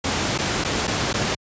pink noise with dropouts, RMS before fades -22 dBFS, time 0.04-1.35 s, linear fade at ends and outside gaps 5 ms, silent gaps 0.379-0.386 / 0.64-0.647 / 0.872-0.876 / 1.13-1.139 s, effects high-pass 80 Hz 12 dB/octave + resampled to 16000 Hz

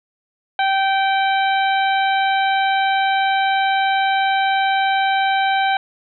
harmonic tone, 777 Hz, G5, 16 cents flat, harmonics 1 / 2 / 3 / 4 / 5, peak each -16 / -22 / -26 / -28 / -30 dBFS, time 0.59-5.77 s, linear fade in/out 2 ms, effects none

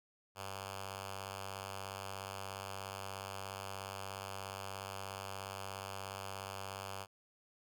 5% pulse tone with notch filter, 96.9 Hz, G2, 20 cents flat, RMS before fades -45 dBFS, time 0.35-7.07 s, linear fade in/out 50 ms, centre 270 Hz, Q 0.51, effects none

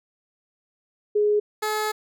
sine / 15% pulse tone pair in turn, 417.6 / 428.1 Hz, G#4 / A4, +10 / -47 cents, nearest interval unison, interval 43 cents, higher second, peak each -17 dBFS, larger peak neither, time 1.15-1.4 / 1.62-1.92 s, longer second, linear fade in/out 10 ms, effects none

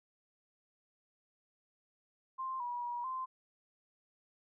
sine tone with pitch steps, 1049 / 967 / 961 / 1039 Hz, C6 / B5 / B5 / C6, +4 / -37 / -48 / -12 cents, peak -36 dBFS, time 2.38-3.26 s, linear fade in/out 20 ms, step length 220 ms, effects none

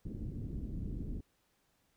pink low-pass noise, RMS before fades -40 dBFS, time 0.05-1.21 s, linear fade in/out 5 ms, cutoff 300 Hz, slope 24 dB/octave, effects pink hiss -75 dBFS RMS until 1.96 s

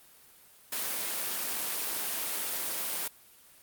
white high-pass noise, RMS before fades -33 dBFS, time 0.72-3.08 s, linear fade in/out 5 ms, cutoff 230 Hz, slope 12 dB/octave, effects white hiss -57 dBFS RMS until 3.62 s + Opus 32 kbps

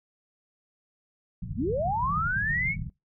white low-pass noise, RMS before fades -34 dBFS, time 1.42-2.9 s, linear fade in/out 2 ms, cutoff 180 Hz, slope 48 dB/octave
sine linear sweep, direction up, 168 to 2261 Hz, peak -25 dBFS, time 1.55-2.76 s, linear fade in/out 50 ms
effects noise-tail reverb RT60 0.2 s tail -21 dB re dry

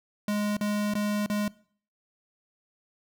square tone with dropouts, 207.7 Hz, G#3, in tune, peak -26 dBFS, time 0.28-1.48 s, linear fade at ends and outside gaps 2 ms, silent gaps 0.568-0.61 / 0.938-0.952 / 1.262-1.299 s, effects noise-tail reverb RT60 0.5 s tail -21 dB re dry

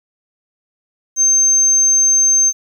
sine tone, 6300 Hz, G8, 8 cents sharp, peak -9 dBFS, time 1.16-2.53 s, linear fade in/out 50 ms, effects 7-bit

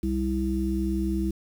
harmonic tone, 65.41 Hz, C2, in tune, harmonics 1 / 3 / 5, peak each -28 / -28 / -28 dBFS, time 0.03-1.31 s, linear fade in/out 5 ms, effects 8-bit

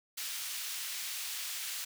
pink high-pass noise, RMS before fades -39 dBFS, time 0.17-1.85 s, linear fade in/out 10 ms, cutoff 2600 Hz, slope 12 dB/octave, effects none

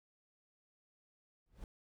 brown noise with exponential growth, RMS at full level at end -44 dBFS, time 1.46-1.64 s, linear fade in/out 1 ms, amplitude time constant 39 ms, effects none

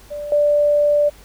sine tone with level steps, 587.3 Hz, D5, in tune, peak -25 / -12 dBFS, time 0.1-1.1 s, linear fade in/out 20 ms, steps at 0.32 s, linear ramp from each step 2 ms, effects added 50 Hz sine -46 dBFS peak until 1.24 s + pink hiss -47 dBFS RMS until 1.24 s

